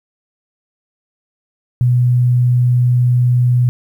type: tone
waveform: sine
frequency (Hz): 123.47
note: B2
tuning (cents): 0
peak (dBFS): -9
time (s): 1.81-3.69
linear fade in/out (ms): 0
effects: 8-bit

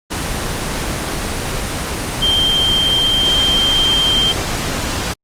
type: tone in noise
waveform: sine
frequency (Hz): 3158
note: G7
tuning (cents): +12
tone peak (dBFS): -12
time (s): 2.21-4.33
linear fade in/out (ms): 20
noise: pink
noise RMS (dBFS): -20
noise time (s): 0.1-5.14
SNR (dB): +5
effects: low-pass 10000 Hz 12 dB/octave + Opus 24 kbps

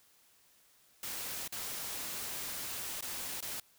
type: noise with dropouts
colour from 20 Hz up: white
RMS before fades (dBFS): -40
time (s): 1.03-3.6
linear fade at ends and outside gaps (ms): 2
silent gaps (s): 1.478-1.523 / 3.009-3.024 / 3.406-3.425
effects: white hiss -66 dBFS RMS until 3.78 s

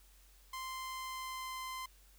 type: tone with pitch glide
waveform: sawtooth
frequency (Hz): 1043 to 1036.4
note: C6 to C6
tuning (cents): -6 to -17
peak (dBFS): -37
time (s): 0.53-1.86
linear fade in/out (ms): 5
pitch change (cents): -11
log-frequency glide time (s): 0.66-1.55
effects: added 47 Hz sine -61 dBFS peak until 2.18 s + white hiss -66 dBFS RMS until 2.18 s

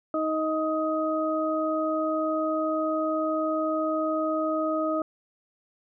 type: harmonic tone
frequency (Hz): 313.9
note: D#4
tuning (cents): +15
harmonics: 1 / 2 / 4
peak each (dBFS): -28 / -27 / -30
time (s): 0.14-5.02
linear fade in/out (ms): 2
effects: none

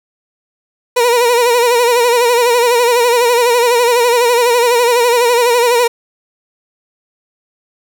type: tone with vibrato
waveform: 30% pulse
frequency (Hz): 480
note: B4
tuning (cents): -49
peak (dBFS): -6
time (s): 0.96-5.88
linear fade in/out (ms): 10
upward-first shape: sine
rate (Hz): 12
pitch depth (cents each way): 65
effects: 8-bit

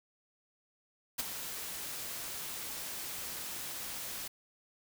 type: noise with ADSR envelope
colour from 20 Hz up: white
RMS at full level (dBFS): -31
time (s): 1.18-4.28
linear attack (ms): 16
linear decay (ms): 18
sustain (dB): -10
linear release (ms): 7
effects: none

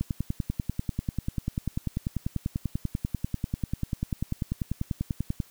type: click train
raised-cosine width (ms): 5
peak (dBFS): -15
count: 56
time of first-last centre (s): 0.01-5.402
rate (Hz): 10.2
effects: white hiss -56 dBFS RMS until 5.5 s

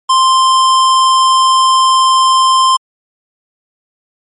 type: tone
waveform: square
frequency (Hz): 1046.5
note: C6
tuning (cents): 0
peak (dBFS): -7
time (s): 0.09-2.77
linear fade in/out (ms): 10
effects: MP3 48 kbps

